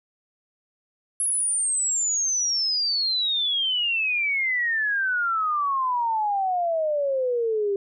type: exponential sweep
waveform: sine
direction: down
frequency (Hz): 10860 to 392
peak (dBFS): -21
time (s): 1.2-7.76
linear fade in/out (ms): 2
effects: none